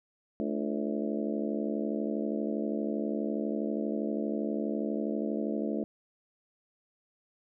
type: harmonic tone with a mistuned harmonic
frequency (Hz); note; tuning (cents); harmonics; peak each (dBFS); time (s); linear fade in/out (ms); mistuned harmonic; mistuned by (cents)
72.4; D2; -24; 3 / 4 / 5 / 6 / 7 / 8 / 9; -33 / -35 / -37 / -39 / -40 / -41 / -42; 0.4-5.84; 0; 5; -95
effects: none